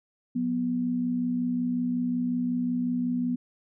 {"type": "tone pair together", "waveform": "sine", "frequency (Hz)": [180.03, 245.5], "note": ["F#3", "B3"], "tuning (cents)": [-47, -10], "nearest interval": "perfect fourth", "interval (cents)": 537, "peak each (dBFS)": [-33, -25], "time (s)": [0.35, 3.36], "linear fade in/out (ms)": 10, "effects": []}